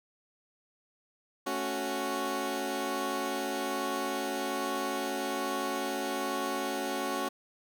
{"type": "chord", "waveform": "15% pulse", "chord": "F# minor", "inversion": "first", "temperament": "equal", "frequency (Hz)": [220, 277.2, 370], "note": ["A3", "C#4", "F#4"], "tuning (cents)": [0, 0, 0], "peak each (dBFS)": [-33, -28, -28], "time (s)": [1.46, 7.29], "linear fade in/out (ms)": 10, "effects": []}